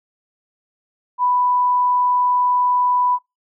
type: tone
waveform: sine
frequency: 990 Hz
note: B5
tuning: 4 cents sharp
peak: -14 dBFS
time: 1.18-3.19 s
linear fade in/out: 50 ms
effects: noise-tail reverb RT60 0.2 s tail -24 dB re dry